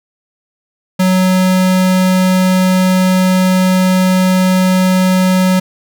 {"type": "tone", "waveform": "square", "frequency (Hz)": 185.4, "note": "F#3", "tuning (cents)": 4, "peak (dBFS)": -9, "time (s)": [0.99, 5.6], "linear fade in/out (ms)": 10, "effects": []}